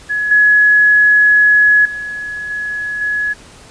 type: tone with level steps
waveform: sine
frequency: 1689 Hz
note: G#6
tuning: 29 cents sharp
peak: -14 / -6 / -21 / -18 / -14 dBFS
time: 0.09-3.34 s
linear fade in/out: 20 ms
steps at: 0.31 / 1.85 / 2.5 / 3.01 s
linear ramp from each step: 5 ms
effects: pink hiss -40 dBFS RMS until 3.7 s + resampled to 22050 Hz